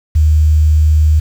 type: tone with quantisation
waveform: sine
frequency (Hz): 77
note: D#2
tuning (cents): -17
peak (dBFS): -6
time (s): 0.15-1.2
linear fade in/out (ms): 10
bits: 6
effects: none